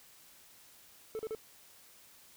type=tone bursts; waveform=triangle; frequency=440 Hz; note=A4; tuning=in tune; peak=-33 dBFS; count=3; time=1.15-1.349 s; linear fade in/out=0 ms; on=41 ms; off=38 ms; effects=white hiss -59 dBFS RMS until 2.36 s